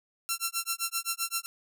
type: tone with tremolo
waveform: 5% pulse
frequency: 1356 Hz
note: E6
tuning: 49 cents sharp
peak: -15 dBFS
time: 0.29-1.46 s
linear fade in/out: 0 ms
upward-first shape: sine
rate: 7.7 Hz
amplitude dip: 100%
effects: none